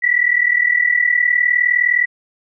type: tone pair together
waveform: sine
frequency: 1936 / 1975.5 Hz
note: B6 / B6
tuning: -35 / 0 cents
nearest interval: unison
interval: 35 cents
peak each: -15 dBFS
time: 0.02-2.06 s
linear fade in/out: 20 ms
effects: none

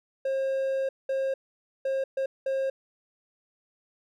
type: tone bursts at uneven times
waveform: triangle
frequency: 536 Hz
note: C5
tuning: 42 cents sharp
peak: -23 dBFS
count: 5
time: 0.25-0.89 / 1.09-1.34 / 1.85-2.04 / 2.17-2.26 / 2.46-2.7 s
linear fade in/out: 5 ms
effects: none

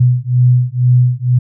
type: beating tone pair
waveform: sine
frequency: 123.47 / 125.57 Hz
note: B2 / B2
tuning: 0 / +29 cents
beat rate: 2.1 Hz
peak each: -11 dBFS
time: 0-1.39 s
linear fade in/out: 10 ms
effects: none

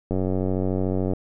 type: click train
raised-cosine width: 2 ms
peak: -12 dBFS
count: 97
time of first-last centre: 0.11-1.135 s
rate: 93.7 Hz
effects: none

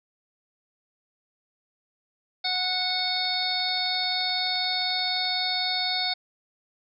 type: harmonic tone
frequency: 736 Hz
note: F#5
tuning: 9 cents flat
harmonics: 1 / 2 / 3 / 5 / 6 / 7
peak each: -32 / -38 / -33 / -29 / -28 / -36 dBFS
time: 2.44-6.14 s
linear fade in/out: 10 ms
type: click train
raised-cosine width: 0.2 ms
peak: -30 dBFS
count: 33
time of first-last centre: 2.47-5.253 s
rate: 11.5 Hz
effects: none

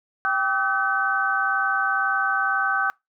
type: tone cluster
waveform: sine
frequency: 785 / 1155 / 1277 / 1525 Hz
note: G5 / D6 / D#6 / G6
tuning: +2 / -29 / +45 / -48 cents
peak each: -27 / -28 / -27 / -22 dBFS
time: 0.25-2.9 s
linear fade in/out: 0 ms
effects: noise-tail reverb RT60 0.2 s tail -25 dB re dry

